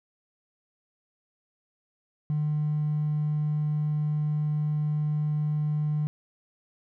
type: tone with hard clipping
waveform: triangle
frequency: 150.6 Hz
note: D3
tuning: 44 cents sharp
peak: -24 dBFS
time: 2.3-6.07 s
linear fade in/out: 0 ms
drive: 3 dB
effects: none